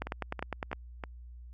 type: two click trains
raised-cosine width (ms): 0.5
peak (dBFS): -18 / -22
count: 8 / 4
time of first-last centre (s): 0.02-0.73 / 0.07-1.038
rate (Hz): 9.86 / 3.1
effects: added 60 Hz sine -45 dBFS peak until 1.53 s + Opus 48 kbps